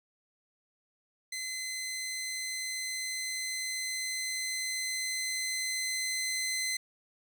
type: tone with level ramp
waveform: 15% pulse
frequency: 2047 Hz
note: C7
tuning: 38 cents flat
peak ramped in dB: -29 to -24 dBFS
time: 1.32-6.77 s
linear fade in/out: 5 ms
effects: none